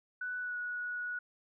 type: tone with pitch glide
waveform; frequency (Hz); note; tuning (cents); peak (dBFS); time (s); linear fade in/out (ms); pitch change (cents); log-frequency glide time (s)
sine; 1487 to 1463.1; F#6 to F#6; +8 to -20; -35; 0.21-1.19; 5; -28; 0.39-0.56
effects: none